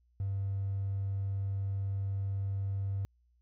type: tone with hard clipping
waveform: triangle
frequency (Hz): 98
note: G2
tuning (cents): 0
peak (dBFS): -31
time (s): 0.2-3.05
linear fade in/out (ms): 0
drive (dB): 3
effects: added 60 Hz sine -66 dBFS peak until 3.41 s